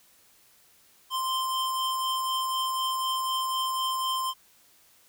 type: tone pair together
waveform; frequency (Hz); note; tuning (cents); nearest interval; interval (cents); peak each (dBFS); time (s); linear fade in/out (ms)
square; 1044 / 3128; C6 / G7; -4 / -4; octave + perfect fifth; 1900; -28 / -34; 1.1-4.34; 50
effects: white hiss -60 dBFS RMS until 5.08 s